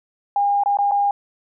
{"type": "tone with dropouts", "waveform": "sine", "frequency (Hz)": 809, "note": "G#5", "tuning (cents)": -46, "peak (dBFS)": -15, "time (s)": [0.36, 1.11], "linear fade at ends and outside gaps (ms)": 2, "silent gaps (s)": [[0.636, 0.659], [0.771, 0.787], [0.912, 0.918]], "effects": []}